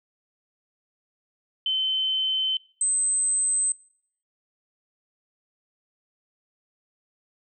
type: tone pair in turn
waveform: sine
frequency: 3070 / 8196 Hz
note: G7 / C9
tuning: -37 / -37 cents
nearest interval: octave + perfect fourth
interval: 1700 cents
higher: second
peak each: -22 / -20 dBFS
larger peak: second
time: 1.66-2.57 / 2.81-3.72 s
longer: neither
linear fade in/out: 2 ms
effects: noise-tail reverb RT60 0.6 s tail -22 dB re dry